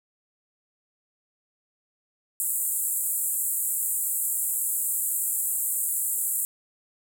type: band-pass noise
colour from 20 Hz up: pink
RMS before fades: -27 dBFS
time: 2.4-6.45 s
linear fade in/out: 0 ms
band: 7500 to 16000 Hz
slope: 96 dB/octave
effects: none